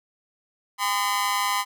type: tone with amplitude modulation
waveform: sawtooth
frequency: 1018 Hz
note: C6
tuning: 48 cents flat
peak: -14 dBFS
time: 0.78-1.65 s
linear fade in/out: 50 ms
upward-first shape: sine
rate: 211 Hz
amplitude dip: 100%
effects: none